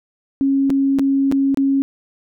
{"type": "tone with dropouts", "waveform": "sine", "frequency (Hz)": 273.6, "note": "C#4", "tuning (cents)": -23, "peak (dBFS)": -13, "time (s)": [0.41, 1.82], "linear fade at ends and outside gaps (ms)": 0, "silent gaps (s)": [[0.697, 0.703], [0.987, 0.994], [1.315, 1.323], [1.545, 1.573]], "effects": []}